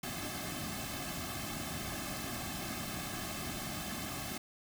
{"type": "noise with comb filter", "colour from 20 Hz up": "pink", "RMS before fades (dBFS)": -40, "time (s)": [0.03, 4.38], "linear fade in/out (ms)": 5, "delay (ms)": 2.1, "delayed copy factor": -1, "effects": []}